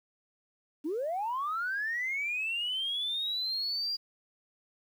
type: linear sweep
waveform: sine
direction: up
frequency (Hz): 277.2 to 4833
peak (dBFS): -29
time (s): 0.84-3.97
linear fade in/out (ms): 20
effects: tanh soft clip ceiling -26 dBFS + 10-bit